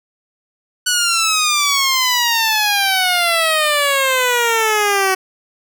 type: exponential sweep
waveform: 10% pulse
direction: down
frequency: 1488 to 374.8 Hz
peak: -5 dBFS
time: 0.86-5.15 s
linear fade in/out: 10 ms
effects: none